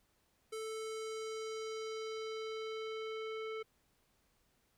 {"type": "tone with low-pass filter sweep", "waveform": "square", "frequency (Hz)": 440, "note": "A4", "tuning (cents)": 0, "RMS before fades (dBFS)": -42, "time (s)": [0.52, 3.63], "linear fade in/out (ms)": 10, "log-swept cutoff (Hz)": [10000, 2500], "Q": 1.5, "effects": ["pink hiss -75 dBFS RMS until 4.77 s"]}